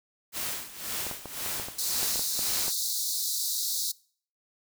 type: noise with tremolo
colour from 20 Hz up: white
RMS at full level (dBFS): -32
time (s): 0.32-2.73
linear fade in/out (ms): 50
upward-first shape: sine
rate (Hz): 1.9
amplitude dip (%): 80
type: clicks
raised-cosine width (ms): 1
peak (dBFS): -24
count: 11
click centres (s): 1.067 / 1.113 / 1.257 / 1.462 / 1.598 / 1.685 / 2.03 / 2.158 / 2.194 / 2.392 / 2.681
type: high-pass noise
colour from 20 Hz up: pink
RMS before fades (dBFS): -30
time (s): 1.78-3.92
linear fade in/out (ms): 10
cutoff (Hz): 3800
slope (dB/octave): 96
effects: noise-tail reverb RT60 0.5 s tail -23 dB re dry